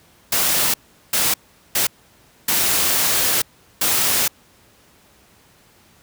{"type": "noise bursts at uneven times", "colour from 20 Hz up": "white", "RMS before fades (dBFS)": -18, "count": 5, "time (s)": [[0.32, 0.74], [1.13, 1.34], [1.75, 1.87], [2.48, 3.42], [3.81, 4.28]], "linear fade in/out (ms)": 5, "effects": ["pink hiss -53 dBFS RMS until 6.02 s", "high-pass 60 Hz 12 dB/octave"]}